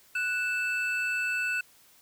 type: tone pair together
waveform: triangle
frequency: 1480 / 2637 Hz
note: F#6 / E7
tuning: 0 / 0 cents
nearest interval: minor seventh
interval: 1000 cents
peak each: -28 dBFS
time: 0.15-1.61 s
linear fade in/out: 5 ms
effects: white hiss -59 dBFS RMS until 2.01 s